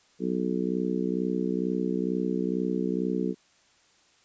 harmonic tone, 62.2 Hz, B1, 13 cents sharp, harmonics 3 / 4 / 5 / 6 / 7, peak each -30 / -31 / -32 / -33 / -33 dBFS, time 0.19-3.35 s, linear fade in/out 50 ms, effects white hiss -62 dBFS RMS until 4.24 s + resampled to 16000 Hz

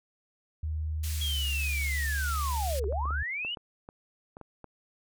sine tone with pitch glide, 77.78 to 71.74 Hz, D#2 to D2, 0 to -40 cents, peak -29 dBFS, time 0.63-3.23 s, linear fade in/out 5 ms, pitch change -140 cents, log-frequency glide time 1.14-1.4 s
white band-pass noise, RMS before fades -40 dBFS, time 1.03-2.8 s, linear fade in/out 10 ms, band 2300 to 13000 Hz, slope 12 dB/octave
sine linear two-way sweep, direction down then up, 3322 to 370 to 3010 Hz, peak -31 dBFS, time 1.21-3.55 s, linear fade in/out 5 ms, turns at 2.87 s
clicks, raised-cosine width 1 ms, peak -30 dBFS, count 10, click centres 2.841 / 2.925 / 3.055 / 3.107 / 3.449 / 3.572 / 3.889 / 4.369 / 4.413 / 4.643 s
effects none

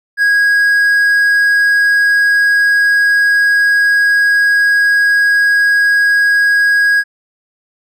triangle tone, 1648 Hz, G#6, 14 cents flat, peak -6 dBFS, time 0.17-7.04 s, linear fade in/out 50 ms, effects none

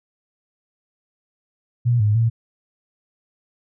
sine tone with pitch steps, 120.2 / 105.2 / 114.7 Hz, B2 / G#2 / A#2, -46 / +23 / -28 cents, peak -14 dBFS, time 1.85-2.3 s, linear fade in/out 20 ms, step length 150 ms, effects none

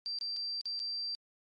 sine tone with dropouts, 4699 Hz, D8, in tune, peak -34 dBFS, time 0.06-1.15 s, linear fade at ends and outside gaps 0 ms, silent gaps 0.187-0.211 / 0.364-0.368 / 0.611-0.656 / 0.793-0.8 s, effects MP3 48 kbps

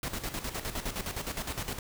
pink noise with tremolo, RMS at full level -34 dBFS, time 0.03-1.79 s, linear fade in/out 2 ms, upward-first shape square, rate 9.7 Hz, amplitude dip 65%, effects none

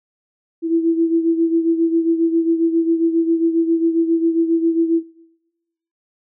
sine beating tone pair, 329.6 / 337 Hz, E4 / E4, 0 / +38 cents, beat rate 7.4 Hz, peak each -15 / -21 dBFS, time 0.62-5.03 s, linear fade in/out 50 ms, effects noise-tail reverb RT60 1.0 s tail -23 dB re dry

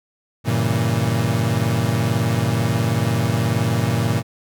35% pulse chord, G diminished seventh, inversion none, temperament equal, 98 / 116.54 / 138.59 / 164.81 Hz, G2 / Bb2 / Db3 / Fb3, 0 / 0 / 0 / 0 cents, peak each -23 / -18 / -24 / -23 dBFS, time 0.44-4.23 s, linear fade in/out 50 ms, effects none

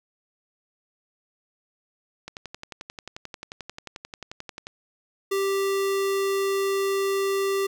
click train, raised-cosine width 0.2 ms, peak -19 dBFS, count 28, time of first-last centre 2.28-4.669 s, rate 11.3 Hz
square tone, 392 Hz, G4, in tune, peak -23 dBFS, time 5.31-7.67 s, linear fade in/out 10 ms
effects none

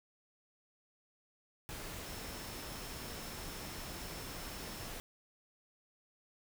sine tone in noise, 5330 Hz, E8, 18 cents sharp, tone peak -55 dBFS, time 2.06-4.88 s, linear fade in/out 0 ms, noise pink, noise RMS -45 dBFS, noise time 1.69-5 s, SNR -13 dB, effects none

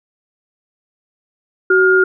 sine tone pair together, 375.3 / 1417 Hz, F#4 / F6, +25 / +25 cents, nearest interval octave + major seventh, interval 2300 cents, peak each -11 dBFS, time 1.7-2.04 s, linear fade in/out 5 ms, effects none

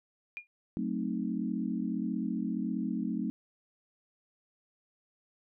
sine tone with exponential decay, 2421 Hz, D#7, 48 cents flat, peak -33 dBFS, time 0.37-0.47 s, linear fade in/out 0 ms, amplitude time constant 21 ms
sine chord, F# diminished seventh, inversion none, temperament equal, 185 / 220 / 261.6 / 311.1 Hz, F#3 / A3 / C4 / Eb4, 0 / 0 / 0 / 0 cents, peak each -36 / -34 / -36 / -38 dBFS, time 0.77-3.3 s, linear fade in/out 0 ms
effects none

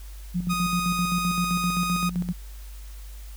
sine tone with tremolo, 177.2 Hz, F3, 25 cents sharp, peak -22 dBFS, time 0.34-2.33 s, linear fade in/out 20 ms, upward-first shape square, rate 7.7 Hz, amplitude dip 65%
sawtooth tone, 1244.5 Hz, D#6, in tune, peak -22 dBFS, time 0.49-2.1 s, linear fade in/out 20 ms
effects added 50 Hz sine -37 dBFS peak until 3.36 s + white hiss -51 dBFS RMS until 3.36 s

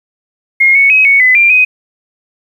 sine tone with pitch steps, 2143 / 2216 / 2542 / 2221 / 2015 / 2380 / 2508 Hz, C7 / C#7 / D#7 / C#7 / B6 / D7 / D#7, +41 / -1 / +36 / +3 / +34 / +22 / +13 cents, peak -4 dBFS, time 0.6-1.65 s, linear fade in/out 10 ms, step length 150 ms, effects 7-bit

